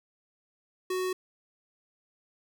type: tone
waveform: square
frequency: 370 Hz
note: F#4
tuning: in tune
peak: -29 dBFS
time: 0.9-1.13 s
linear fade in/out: 5 ms
effects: none